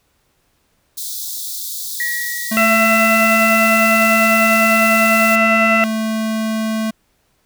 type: high-pass noise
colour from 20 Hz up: white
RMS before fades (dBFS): -26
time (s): 0.97-5.36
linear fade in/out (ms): 10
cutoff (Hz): 3500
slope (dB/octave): 96
type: tone with exponential decay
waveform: sine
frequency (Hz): 1914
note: A#6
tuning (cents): +45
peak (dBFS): -17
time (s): 2-4.12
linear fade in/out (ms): 2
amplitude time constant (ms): 460
type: tone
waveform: square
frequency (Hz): 220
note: A3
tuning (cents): 0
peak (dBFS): -18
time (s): 2.51-6.91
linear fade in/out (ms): 10
type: harmonic tone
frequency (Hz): 670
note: E5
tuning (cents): +28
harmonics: 1 / 2 / 3 / 4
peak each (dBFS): -17 / -17 / -17 / -17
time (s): 2.57-5.84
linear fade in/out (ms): 0
effects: pink hiss -62 dBFS RMS until 7.45 s